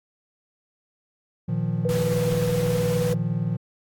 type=chord; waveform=triangle; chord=Bb suspended fourth; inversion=none; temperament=equal; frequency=116.54 / 155.56 / 174.61 Hz; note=Bb2 / Eb3 / F3; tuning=0 / 0 / 0 cents; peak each=-25 dBFS; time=1.48-3.57 s; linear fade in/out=10 ms
type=tone with tremolo; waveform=sine; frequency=490 Hz; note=B4; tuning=14 cents flat; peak=-21 dBFS; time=1.85-3.14 s; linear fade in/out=2 ms; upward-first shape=triangle; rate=19 Hz; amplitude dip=45%
type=noise; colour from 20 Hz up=pink; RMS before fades=-35 dBFS; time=1.89-3.13 s; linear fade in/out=0 ms
effects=AAC 64 kbps